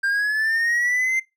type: linear sweep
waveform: triangle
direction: up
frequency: 1584 to 2093 Hz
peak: -17 dBFS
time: 0.03-1.2 s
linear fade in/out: 10 ms
effects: noise-tail reverb RT60 0.2 s tail -20 dB re dry